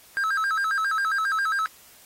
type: tone with vibrato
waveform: triangle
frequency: 1442 Hz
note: F#6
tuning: 45 cents flat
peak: -20 dBFS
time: 0.17-1.66 s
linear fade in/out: 0 ms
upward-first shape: square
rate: 7.4 Hz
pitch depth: 180 cents each way
effects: white hiss -52 dBFS RMS until 2.05 s + AAC 48 kbps